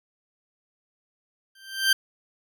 20% pulse tone with exponential growth, 1568 Hz, G6, in tune, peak -10 dBFS, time 1.55-1.93 s, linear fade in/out 5 ms, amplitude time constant 82 ms, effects none

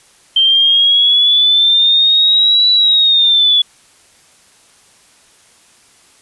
sine exponential two-way sweep, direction up then down, 3130 to 3951 to 3409 Hz, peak -7 dBFS, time 0.36-3.62 s, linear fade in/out 5 ms, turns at 2.7 s, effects white hiss -48 dBFS RMS until 6.21 s + resampled to 24000 Hz

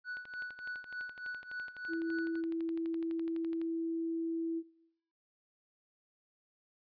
triangle tone with tremolo, 1480 Hz, F#6, in tune, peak -35 dBFS, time 0.04-2.42 s, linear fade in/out 50 ms, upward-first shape triangle, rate 3.4 Hz, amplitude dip 90%
click train, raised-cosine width 0.3 ms, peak -36 dBFS, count 42, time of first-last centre 0.17-3.615 s, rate 11.9 Hz
sine tone, 329.6 Hz, E4, in tune, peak -33 dBFS, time 1.88-4.63 s, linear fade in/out 50 ms
effects noise-tail reverb RT60 0.8 s tail -21 dB re dry + resampled to 11025 Hz

